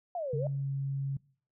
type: exponential two-way sweep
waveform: sine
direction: down then up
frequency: 734 to 440 to 634 Hz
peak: -32 dBFS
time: 0.15-0.47 s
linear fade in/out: 2 ms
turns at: 0.37 s
type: tone with pitch glide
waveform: sine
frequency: 138.59 to 137.39 Hz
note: C#3 to C#3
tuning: 0 to -15 cents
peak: -30 dBFS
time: 0.33-1.17 s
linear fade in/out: 5 ms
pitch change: -15 cents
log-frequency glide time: 0.55-0.7 s
effects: noise-tail reverb RT60 0.5 s tail -23 dB re dry